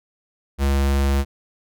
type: tone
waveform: square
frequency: 69.1 Hz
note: C#2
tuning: 5 cents flat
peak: -17 dBFS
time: 0.58-1.25 s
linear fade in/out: 50 ms
effects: none